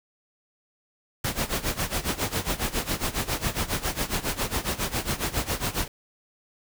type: noise with tremolo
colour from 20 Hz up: pink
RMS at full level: -25 dBFS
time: 1.24-5.88 s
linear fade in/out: 5 ms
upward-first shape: sine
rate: 7.3 Hz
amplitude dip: 85%
effects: none